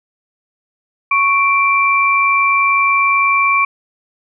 sine tone pair together, 1108.6 / 2349 Hz, C#6 / D7, 0 / 0 cents, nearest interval octave + minor second, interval 1300 cents, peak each -13 dBFS, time 1.11-3.65 s, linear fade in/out 5 ms, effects none

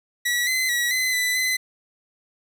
sawtooth tone with pitch steps, 1938 / 2043 / 1928 / 2033 / 1994 / 2028 Hz, B6 / C7 / B6 / B6 / B6 / B6, -33 / -42 / -42 / +50 / +16 / +45 cents, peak -17 dBFS, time 0.25-1.57 s, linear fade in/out 10 ms, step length 220 ms, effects none

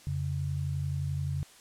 sine tone pair together, 88.22 / 139.8 Hz, F2 / C#3, +18 / +15 cents, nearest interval minor sixth, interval 797 cents, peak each -33 / -31 dBFS, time 0.07-1.43 s, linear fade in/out 0 ms, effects white hiss -55 dBFS RMS until 1.6 s + low-pass 10000 Hz 12 dB/octave

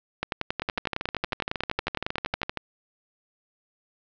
two click trains, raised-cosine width 0.3 ms, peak -10 / -12 dBFS, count 25 / 26, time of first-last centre 0.23-2.432 / 0.62-2.573 s, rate 10.9 / 12.8 Hz, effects low-pass 5000 Hz 12 dB/octave

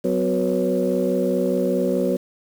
sine tone cluster, 186.8 / 253.7 / 368.7 / 486.2 / 551 Hz, F#3 / B3 / F#4 / B4 / C#5, +17 / +47 / -6 / -27 / -11 cents, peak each -24 dBFS, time 0.04-2.17 s, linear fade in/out 10 ms, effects tanh soft clip ceiling -9 dBFS + 7-bit

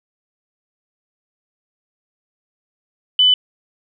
sine tone, 3000 Hz, F#7, 23 cents sharp, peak -9 dBFS, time 3.19-3.34 s, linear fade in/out 2 ms, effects none

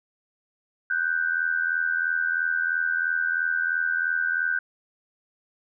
sine tone pair together, 1480 / 1563 Hz, F#6 / G6, 0 / -6 cents, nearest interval minor second, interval 94 cents, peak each -25 dBFS, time 0.9-4.59 s, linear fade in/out 5 ms, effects none

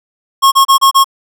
square tone bursts, 1087 Hz, C#6, 34 cents flat, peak -5 dBFS, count 5, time 0.42-1.044 s, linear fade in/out 20 ms, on 100 ms, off 31 ms, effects none

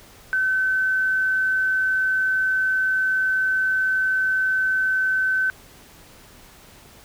sine tone, 1527 Hz, G6, 46 cents flat, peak -18 dBFS, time 0.33-5.5 s, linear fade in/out 0 ms, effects pink hiss -48 dBFS RMS until 7.04 s

